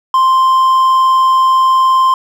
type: tone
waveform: triangle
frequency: 1046.5 Hz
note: C6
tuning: in tune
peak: -5 dBFS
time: 0.14-2.14 s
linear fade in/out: 2 ms
effects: none